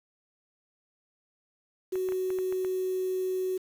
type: tone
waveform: sine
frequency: 372.3 Hz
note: F#4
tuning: 11 cents sharp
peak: -27 dBFS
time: 1.92-3.58 s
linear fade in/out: 10 ms
type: clicks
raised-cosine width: 0.5 ms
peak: -27 dBFS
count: 7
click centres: 1.956 / 2.088 / 2.122 / 2.304 / 2.387 / 2.525 / 2.648 s
effects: 8-bit